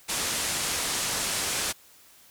white low-pass noise, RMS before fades -29 dBFS, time 0.08-1.73 s, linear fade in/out 20 ms, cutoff 10000 Hz, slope 24 dB/octave, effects white hiss -55 dBFS RMS until 2.3 s

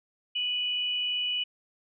sine tone pair together, 2489 / 2954 Hz, D#7 / F#7, 0 / -3 cents, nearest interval minor third, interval 297 cents, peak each -36 / -27 dBFS, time 0.35-1.44 s, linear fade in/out 10 ms, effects none

